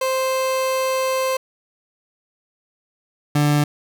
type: tone pair in turn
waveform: 30% pulse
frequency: 523.3 / 147.14 Hz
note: C5 / D3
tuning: 0 / +4 cents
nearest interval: octave + minor seventh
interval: 2196 cents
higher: first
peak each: -16 / -12 dBFS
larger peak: second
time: 0.01-1.37 / 3.35-3.64 s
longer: first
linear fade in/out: 5 ms
effects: none